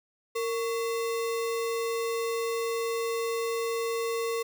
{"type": "tone with sample-and-hold", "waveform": "sine", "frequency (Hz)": 460.5, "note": "A#4", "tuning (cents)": -21, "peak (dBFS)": -27, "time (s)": [0.35, 4.43], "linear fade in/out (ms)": 10, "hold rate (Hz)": 1575, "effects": []}